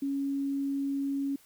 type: tone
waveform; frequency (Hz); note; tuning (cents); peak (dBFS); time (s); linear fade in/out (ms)
sine; 277.2; C#4; 0; -28; 0.02-1.36; 5
effects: white hiss -60 dBFS RMS until 1.45 s